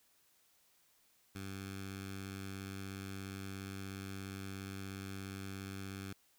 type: tone with notch filter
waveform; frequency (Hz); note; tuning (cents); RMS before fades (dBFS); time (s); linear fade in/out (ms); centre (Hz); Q
10% pulse; 97; G2; -18; -45; 1.35-6.13; 5; 570; 0.72
effects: white hiss -71 dBFS RMS until 6.38 s